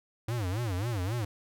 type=tone with vibrato; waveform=square; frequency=104.2 Hz; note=G#2; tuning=6 cents sharp; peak=-30 dBFS; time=0.28-1.25 s; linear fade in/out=5 ms; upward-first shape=sine; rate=3.7 Hz; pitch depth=280 cents each way; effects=none